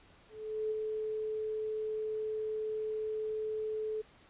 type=tone with ADSR envelope; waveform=sine; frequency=432.8 Hz; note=A4; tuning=29 cents flat; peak=-30 dBFS; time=0.29-4.02 s; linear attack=420 ms; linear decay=18 ms; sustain=-3 dB; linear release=14 ms; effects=pink hiss -61 dBFS RMS until 4.29 s + resampled to 8000 Hz